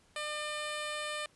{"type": "tone", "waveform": "10% pulse", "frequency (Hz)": 601, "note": "D5", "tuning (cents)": 40, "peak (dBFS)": -27, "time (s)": [0.16, 1.26], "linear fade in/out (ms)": 2, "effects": ["pink hiss -66 dBFS RMS until 1.35 s", "resampled to 24000 Hz"]}